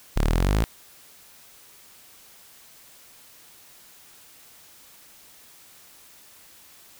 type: exponential sweep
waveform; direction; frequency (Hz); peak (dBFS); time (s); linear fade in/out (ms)
sawtooth; up; 34 to 57.7; -15; 0.16-0.64; 0
effects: white hiss -51 dBFS RMS until 6.99 s